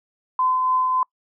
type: tone with tremolo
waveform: sine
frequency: 1023 Hz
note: C6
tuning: 39 cents flat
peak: -16 dBFS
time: 0.39-1.03 s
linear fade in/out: 2 ms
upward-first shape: triangle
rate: 3.5 Hz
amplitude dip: 30%
effects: noise-tail reverb RT60 0.1 s tail -26 dB re dry